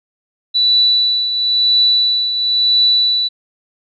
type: tone with tremolo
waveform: sine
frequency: 3960 Hz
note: B7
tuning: 4 cents sharp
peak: -8 dBFS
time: 0.54-3.29 s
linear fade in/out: 20 ms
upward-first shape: triangle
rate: 0.98 Hz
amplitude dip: 60%
effects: none